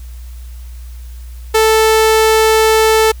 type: tone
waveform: sawtooth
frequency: 440 Hz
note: A4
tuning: in tune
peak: -4 dBFS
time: 1.54-3.12 s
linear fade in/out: 10 ms
effects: added 60 Hz sine -27 dBFS peak until 3.2 s + white hiss -46 dBFS RMS until 3.2 s